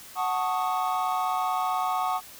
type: chord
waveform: triangle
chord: D# half-diminished seventh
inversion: first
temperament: equal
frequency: 740 / 880 / 1108.7 / 1244.5 Hz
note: F#5 / A5 / C#6 / D#6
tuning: 0 / 0 / 0 / 0 cents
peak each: -26 / -30 / -28 / -30 dBFS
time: 0.15-2.21 s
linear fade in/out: 50 ms
effects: white hiss -46 dBFS RMS until 2.39 s